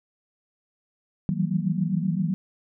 sine tone cluster, 161.2 / 168.5 / 187.2 / 194.9 / 231.3 Hz, E3 / E3 / F#3 / G3 / A#3, -38 / +38 / +20 / -10 / -13 cents, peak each -27 / -31 / -26 / -30 / -34 dBFS, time 1.29-2.34 s, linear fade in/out 0 ms, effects none

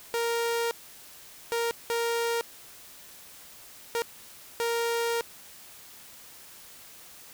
sawtooth tone bursts at uneven times, 466.2 Hz, A#4, in tune, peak -22 dBFS, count 5, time 0.14-0.71 / 1.52-1.71 / 1.9-2.41 / 3.95-4.02 / 4.6-5.21 s, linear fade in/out 0 ms, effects white hiss -49 dBFS RMS until 7.33 s

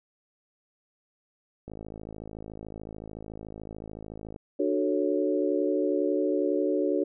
click train, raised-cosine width 2 ms, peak -27 dBFS, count 145, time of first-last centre 1.68-4.362 s, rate 53.7 Hz
sine chord, D major seventh, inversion none, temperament equal with one note detuned, 297.9 / 370 / 440 / 554.4 Hz, D4 / F#4 / A4 / C#5, +25 / 0 / 0 / 0 cents, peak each -28 / -28 / -30 / -30 dBFS, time 4.59-7.04 s, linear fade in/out 10 ms
effects none

